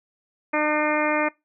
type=harmonic tone; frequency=302.3 Hz; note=D#4; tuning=50 cents flat; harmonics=1 / 2 / 3 / 4 / 5 / 6 / 7 / 8; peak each=-26 / -25 / -27 / -29 / -32 / -31 / -29 / -30 dBFS; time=0.53-1.29 s; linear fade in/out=10 ms; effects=noise-tail reverb RT60 0.2 s tail -22 dB re dry